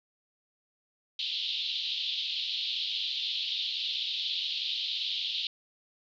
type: band-pass noise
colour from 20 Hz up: pink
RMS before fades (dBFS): -33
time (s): 1.19-5.47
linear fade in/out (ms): 2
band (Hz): 3100 to 4100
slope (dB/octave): 48
effects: none